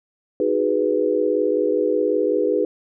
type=chord; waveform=sine; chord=G# minor seventh; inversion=second; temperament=equal; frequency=311.1 / 370 / 415.3 / 493.9 Hz; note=D#4 / F#4 / G#4 / B4; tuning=0 / 0 / 0 / 0 cents; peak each=-24 / -25 / -21 / -21 dBFS; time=0.4-2.65 s; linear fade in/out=2 ms; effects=none